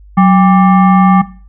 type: tone with frequency modulation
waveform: sine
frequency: 186.4 Hz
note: F#3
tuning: 13 cents sharp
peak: -3 dBFS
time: 0.17-1.22 s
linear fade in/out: 10 ms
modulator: 985 Hz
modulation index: 0.74
effects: noise-tail reverb RT60 0.4 s tail -18 dB re dry + added 50 Hz sine -35 dBFS peak until 1.48 s